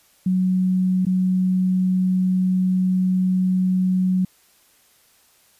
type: tone with dropouts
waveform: sine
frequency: 185 Hz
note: F#3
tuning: in tune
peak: -16 dBFS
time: 0.26-4.25 s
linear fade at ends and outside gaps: 5 ms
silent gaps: 1.052-1.066 s
effects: white hiss -57 dBFS RMS until 5.59 s + resampled to 32000 Hz